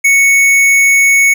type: tone with tanh clipping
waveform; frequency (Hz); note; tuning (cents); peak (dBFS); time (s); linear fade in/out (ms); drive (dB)
sine; 2217; C#7; 0; -7; 0.04-1.34; 10; 17
effects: none